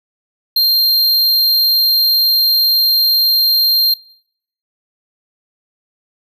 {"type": "tone", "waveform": "square", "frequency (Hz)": 4186, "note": "C8", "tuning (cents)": 0, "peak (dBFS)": -10, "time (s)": [0.56, 3.94], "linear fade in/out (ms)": 5, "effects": ["noise-tail reverb RT60 0.7 s tail -23 dB re dry"]}